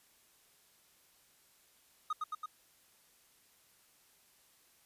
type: tone with echo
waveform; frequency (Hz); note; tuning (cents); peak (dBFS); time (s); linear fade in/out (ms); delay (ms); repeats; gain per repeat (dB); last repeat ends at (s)
triangle; 1244.5; D#6; 0; -30; 2.1-2.13; 5; 110; 3; -2; 2.46
effects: white hiss -67 dBFS RMS until 4.85 s + resampled to 32000 Hz